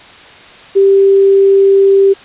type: tone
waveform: sine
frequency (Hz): 392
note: G4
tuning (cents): 0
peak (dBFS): -4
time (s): 0.75-2.14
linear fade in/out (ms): 20
effects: white hiss -36 dBFS RMS until 2.24 s + resampled to 8000 Hz